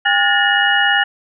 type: tone cluster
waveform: sine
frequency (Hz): 804 / 1435 / 1726 / 1824 / 2899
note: G5 / F6 / A6 / A#6 / F#7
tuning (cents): +44 / +47 / -34 / -38 / -36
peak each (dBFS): -18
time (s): 0.05-1.04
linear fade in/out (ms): 10
effects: none